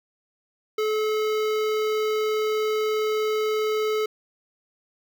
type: tone with notch filter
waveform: square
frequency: 430.8 Hz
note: A4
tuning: 37 cents flat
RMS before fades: -24 dBFS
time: 0.78-4.06 s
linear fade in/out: 5 ms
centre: 9700 Hz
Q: 0.61
effects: none